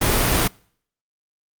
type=noise; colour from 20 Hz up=pink; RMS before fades=-18 dBFS; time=0.01-0.48 s; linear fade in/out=10 ms; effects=noise-tail reverb RT60 0.6 s tail -26 dB re dry + Opus 32 kbps